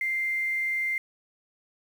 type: tone with quantisation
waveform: sine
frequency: 2093 Hz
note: C7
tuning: in tune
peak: -25 dBFS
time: 0.01-0.98 s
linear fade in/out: 2 ms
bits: 8
effects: none